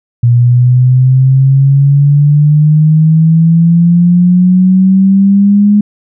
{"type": "exponential sweep", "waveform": "sine", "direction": "up", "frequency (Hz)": [119.1, 208], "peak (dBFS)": -3, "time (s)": [0.23, 5.81], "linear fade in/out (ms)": 5, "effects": []}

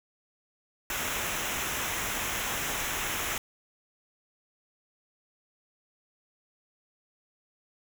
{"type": "noise with comb filter", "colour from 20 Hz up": "pink", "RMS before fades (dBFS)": -32, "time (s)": [0.9, 3.38], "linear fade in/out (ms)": 2, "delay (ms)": 0.22, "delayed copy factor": -0.65, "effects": []}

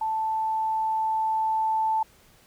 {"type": "tone with level ramp", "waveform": "sine", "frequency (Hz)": 880, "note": "A5", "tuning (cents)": 0, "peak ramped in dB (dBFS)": [-24, -21], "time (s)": [0.01, 2.03], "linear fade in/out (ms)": 5, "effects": ["pink hiss -57 dBFS RMS until 2.46 s"]}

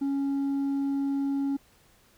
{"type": "tone with hard clipping", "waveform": "triangle", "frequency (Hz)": 277.2, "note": "C#4", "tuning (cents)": 0, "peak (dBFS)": -24, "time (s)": [0.01, 1.57], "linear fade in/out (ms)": 10, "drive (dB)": 1, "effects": ["pink hiss -61 dBFS RMS until 2.17 s"]}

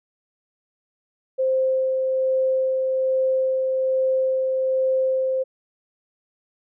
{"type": "tone with tremolo", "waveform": "sine", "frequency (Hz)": 523.3, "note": "C5", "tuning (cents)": 0, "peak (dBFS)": -17, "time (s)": [1.38, 5.44], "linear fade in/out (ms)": 20, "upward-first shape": "sine", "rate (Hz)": 1.2, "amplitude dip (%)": 25, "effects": []}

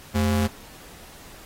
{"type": "ring-modulated tone", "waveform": "square", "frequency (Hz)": 153.1, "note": "D#3", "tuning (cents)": -28, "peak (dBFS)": -17, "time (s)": [0.14, 0.48], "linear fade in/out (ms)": 20, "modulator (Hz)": 64.8, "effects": ["pink hiss -46 dBFS RMS until 1.45 s", "AAC 48 kbps"]}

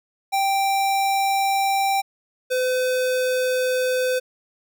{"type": "tone pair in turn", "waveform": "square", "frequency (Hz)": [784, 507.9], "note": ["G5", "B4"], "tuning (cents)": [0, 48], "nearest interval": "minor sixth", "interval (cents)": 752, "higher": "first", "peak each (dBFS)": [-19, -20], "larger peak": "first", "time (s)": [[0.32, 2.02], [2.5, 4.2]], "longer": "neither", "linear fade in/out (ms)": 20, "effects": []}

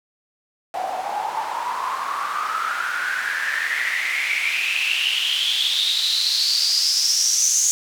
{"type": "noise with band-pass filter sweep", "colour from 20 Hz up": "white", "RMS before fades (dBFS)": -22, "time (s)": [0.74, 7.71], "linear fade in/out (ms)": 0, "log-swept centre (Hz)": [720, 6600], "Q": 9, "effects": []}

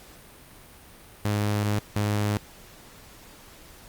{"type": "tone bursts at uneven times", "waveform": "sawtooth", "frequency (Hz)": 104.1, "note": "G#2", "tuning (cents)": 5, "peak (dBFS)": -19, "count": 2, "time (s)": [[1.25, 1.79], [1.96, 2.37]], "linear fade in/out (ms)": 0, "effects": ["pink hiss -49 dBFS RMS until 3.88 s", "Opus 48 kbps"]}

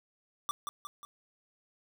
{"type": "tone with echo", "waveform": "square", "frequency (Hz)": 1172, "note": "D6", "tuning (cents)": -4, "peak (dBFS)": -31, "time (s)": [0.49, 0.51], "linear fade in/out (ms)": 0, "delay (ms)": 180, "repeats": 3, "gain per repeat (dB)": -5, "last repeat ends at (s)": 1.05, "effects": []}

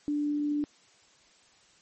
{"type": "tone", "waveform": "sine", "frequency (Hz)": 293.9, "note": "D4", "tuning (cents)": 1, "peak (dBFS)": -26, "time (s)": [0.08, 0.64], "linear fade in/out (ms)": 0, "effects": ["white hiss -61 dBFS RMS until 1.81 s", "MP3 32 kbps"]}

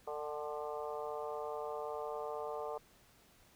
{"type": "harmonic tone with a mistuned harmonic", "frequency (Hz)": 149.6, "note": "D3", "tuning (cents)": 32, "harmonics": [3, 4, 5, 6, 7, 8], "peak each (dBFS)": [-42, -44, -46, -48, -49, -50], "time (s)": [0.07, 2.78], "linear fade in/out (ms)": 5, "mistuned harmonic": 6, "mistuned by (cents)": -47, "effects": ["pink hiss -65 dBFS RMS until 3.55 s"]}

